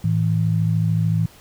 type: tone pair together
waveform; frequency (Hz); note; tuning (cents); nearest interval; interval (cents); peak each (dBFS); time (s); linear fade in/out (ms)
sine; 109.1 / 162.71; A2 / E3; -14 / -22; perfect fifth; 692; -19; 0.04-1.26; 5
effects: pink hiss -48 dBFS RMS until 1.4 s